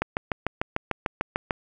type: click train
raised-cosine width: 0.5 ms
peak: -9 dBFS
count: 11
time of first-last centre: 0.02-1.508 s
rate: 6.72 Hz
effects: none